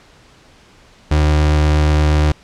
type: tone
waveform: 35% pulse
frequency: 75.7 Hz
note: D#2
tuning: 47 cents flat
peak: -9 dBFS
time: 1.11-2.32 s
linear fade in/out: 5 ms
effects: pink hiss -47 dBFS RMS until 2.43 s + low-pass 6000 Hz 12 dB/octave